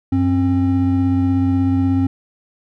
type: tone pair together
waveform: triangle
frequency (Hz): 94.6 / 267.4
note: F#2 / C4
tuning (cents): +39 / +38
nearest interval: octave + tritone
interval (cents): 1799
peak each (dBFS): -16 / -13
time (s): 0.12-2.07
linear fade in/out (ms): 5
effects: none